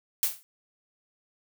blue noise with exponential decay, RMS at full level -21 dBFS, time 0.23-0.43 s, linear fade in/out 0 ms, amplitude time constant 42 ms, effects none

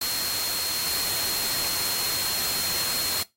sine tone in noise, 4240 Hz, C8, 22 cents sharp, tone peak -29 dBFS, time 0.01-3.23 s, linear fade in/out 5 ms, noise white, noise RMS -28 dBFS, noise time 0.01-3.23 s, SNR -4 dB, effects noise-tail reverb RT60 0.2 s tail -20 dB re dry + AAC 48 kbps

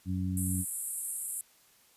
harmonic tone, 92.5 Hz, F#2, in tune, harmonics 1 / 2 / 3, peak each -32 / -33 / -38 dBFS, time 0.05-0.65 s, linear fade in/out 50 ms
white band-pass noise, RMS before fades -37 dBFS, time 0.37-1.41 s, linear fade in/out 2 ms, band 7800 to 12000 Hz, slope 96 dB/octave
effects white hiss -63 dBFS RMS until 1.96 s + resampled to 32000 Hz

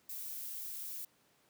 violet noise, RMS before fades -43 dBFS, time 0.09-1.05 s, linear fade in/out 5 ms, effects pink hiss -70 dBFS RMS until 1.49 s + high-pass 150 Hz 12 dB/octave

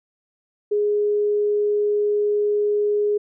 sine tone, 415.3 Hz, G#4, in tune, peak -17 dBFS, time 0.71-3.18 s, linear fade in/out 10 ms, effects none

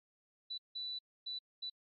sine tone bursts at uneven times, 3969 Hz, B7, 8 cents sharp, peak -39 dBFS, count 4, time 0.5-0.58 / 0.75-0.99 / 1.26-1.39 / 1.62-1.7 s, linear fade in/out 10 ms, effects AAC 32 kbps

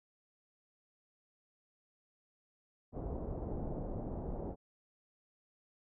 pink low-pass noise, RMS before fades -40 dBFS, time 2.92-4.56 s, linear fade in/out 50 ms, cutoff 710 Hz, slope 24 dB/octave, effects none

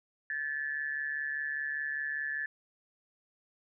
sine tone with amplitude modulation, 1736 Hz, A6, 24 cents flat, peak -29 dBFS, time 0.3-2.46 s, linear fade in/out 2 ms, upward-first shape sine, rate 145 Hz, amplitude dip 70%, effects none

